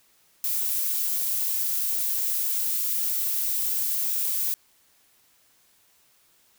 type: noise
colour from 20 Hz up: violet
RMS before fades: -26 dBFS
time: 0.44-4.54 s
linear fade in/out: 0 ms
effects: white hiss -62 dBFS RMS until 6.58 s